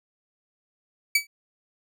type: tone with exponential decay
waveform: sawtooth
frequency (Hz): 2288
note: D7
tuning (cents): -46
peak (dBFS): -11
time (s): 1.15-1.27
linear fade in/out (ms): 5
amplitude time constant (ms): 24
effects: none